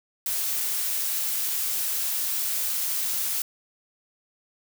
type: noise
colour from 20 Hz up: blue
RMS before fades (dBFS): -27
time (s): 0.26-3.42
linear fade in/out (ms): 2
effects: none